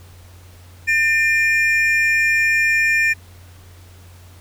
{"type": "tone pair together", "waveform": "triangle", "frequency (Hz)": [1800, 2399], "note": ["A6", "D7"], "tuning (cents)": [39, 36], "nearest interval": "perfect fourth", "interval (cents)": 497, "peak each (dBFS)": -15, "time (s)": [0.87, 3.14], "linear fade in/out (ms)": 20, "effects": ["added 89 Hz sine -41 dBFS peak until 4.4 s", "pink hiss -49 dBFS RMS until 4.4 s"]}